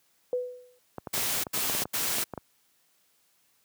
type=tone with exponential decay; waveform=sine; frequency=496.9 Hz; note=B4; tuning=11 cents sharp; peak=-23 dBFS; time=0.33-0.79 s; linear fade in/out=1 ms; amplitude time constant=98 ms
type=clicks; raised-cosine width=1 ms; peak=-21 dBFS; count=12; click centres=0.983 / 1.072 / 1.179 / 1.468 / 1.576 / 1.698 / 1.75 / 1.821 / 1.855 / 2.184 / 2.337 / 2.377 s
type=noise bursts; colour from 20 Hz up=white; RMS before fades=-29 dBFS; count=3; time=1.13-2.242 s; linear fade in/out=10 ms; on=310 ms; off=91 ms
effects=white hiss -68 dBFS RMS until 3.64 s + high-pass 80 Hz 12 dB/octave